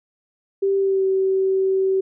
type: tone with pitch glide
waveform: sine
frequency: 392 to 382.6 Hz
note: G4 to G4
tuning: 0 to -42 cents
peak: -16 dBFS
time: 0.62-2.01 s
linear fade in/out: 10 ms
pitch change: -42 cents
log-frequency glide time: 0.77-1.05 s
effects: none